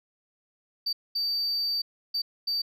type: tone bursts at uneven times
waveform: sine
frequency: 4625 Hz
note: D8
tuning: 27 cents flat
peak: -23 dBFS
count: 4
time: 0.86-0.93 / 1.15-1.82 / 2.14-2.22 / 2.47-2.62 s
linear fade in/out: 10 ms
effects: tanh soft clip ceiling -24 dBFS

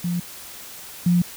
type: tone pair in turn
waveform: sine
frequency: 174.61 / 175.72 Hz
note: F3 / F3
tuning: 0 / +11 cents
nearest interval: unison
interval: 11 cents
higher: second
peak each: -21 / -14 dBFS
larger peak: second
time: 0.04-0.2 / 1.06-1.22 s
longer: neither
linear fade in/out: 5 ms
effects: white hiss -39 dBFS RMS until 1.36 s

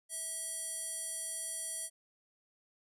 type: tone with band-pass filter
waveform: square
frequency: 651 Hz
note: E5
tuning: 22 cents flat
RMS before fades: -40 dBFS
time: 0.09-1.9 s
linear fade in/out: 50 ms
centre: 9400 Hz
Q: 5.6
effects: none

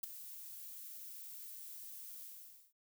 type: noise with ADSR envelope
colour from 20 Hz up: violet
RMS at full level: -37 dBFS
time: 0.03-2.73 s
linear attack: 8 ms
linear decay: 8 ms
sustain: -13 dB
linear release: 520 ms
effects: none

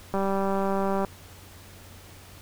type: click train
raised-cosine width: 1 ms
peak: -14 dBFS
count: 178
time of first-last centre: 0.14-1.048 s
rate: 195 Hz
effects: added 92 Hz sine -49 dBFS peak until 2.41 s + pink hiss -49 dBFS RMS until 2.41 s

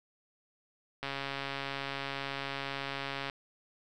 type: click train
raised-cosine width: 0.3 ms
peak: -20 dBFS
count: 314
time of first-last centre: 1.03-3.298 s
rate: 138 Hz
effects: none

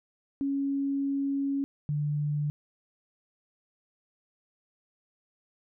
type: tone pair in turn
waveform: sine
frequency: 277.2 / 147.65 Hz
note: C#4 / D3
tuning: 0 / +10 cents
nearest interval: major seventh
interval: 1090 cents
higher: first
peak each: -26 dBFS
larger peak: neither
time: 0.41-1.64 / 1.89-2.5 s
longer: first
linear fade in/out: 0 ms
effects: none

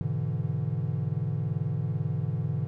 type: chord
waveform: triangle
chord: E dominant seventh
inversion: first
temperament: equal with one note detuned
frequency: 103.83 / 126.28 / 146.83 / 164.81 Hz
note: G#2 / B2 / D3 / E3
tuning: 0 / +39 / 0 / 0 cents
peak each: -31 / -30 / -29 / -32 dBFS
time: 0.01-2.67 s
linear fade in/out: 0 ms
effects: none

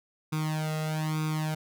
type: tone with flanger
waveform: sawtooth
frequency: 155.56 Hz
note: D#3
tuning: in tune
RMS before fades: -30 dBFS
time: 0.32-1.55 s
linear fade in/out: 10 ms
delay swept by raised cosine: 0.82 to 1.52 ms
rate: 1.1 Hz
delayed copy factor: +0.9
effects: none

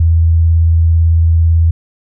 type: tone with vibrato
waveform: sine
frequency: 82.41 Hz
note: E2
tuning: in tune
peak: -6 dBFS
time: 0-1.71 s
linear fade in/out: 5 ms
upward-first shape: triangle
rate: 18 Hz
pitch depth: 25 cents each way
effects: none

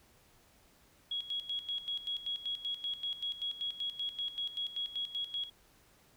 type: tone with tremolo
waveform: sine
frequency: 3322 Hz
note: G#7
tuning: in tune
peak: -33 dBFS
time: 1.11-5.5 s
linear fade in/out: 5 ms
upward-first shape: square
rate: 5.2 Hz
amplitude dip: 75%
effects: pink hiss -65 dBFS RMS until 6.16 s

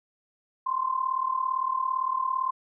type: tone with amplitude modulation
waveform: sine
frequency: 1044 Hz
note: C6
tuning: 4 cents flat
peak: -21 dBFS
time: 0.66-2.51 s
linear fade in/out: 10 ms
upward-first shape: sine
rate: 37.7 Hz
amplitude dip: 80%
effects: none

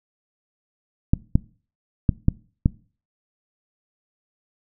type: clicks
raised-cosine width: 5 ms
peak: -3 dBFS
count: 5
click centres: 1.135 / 1.355 / 2.092 / 2.284 / 2.659 s
effects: noise-tail reverb RT60 0.4 s tail -22 dB re dry

